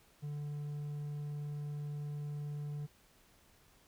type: tone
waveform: triangle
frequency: 146.83 Hz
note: D3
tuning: in tune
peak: -36 dBFS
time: 0.22-2.87 s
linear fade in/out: 20 ms
effects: pink hiss -66 dBFS RMS until 3.87 s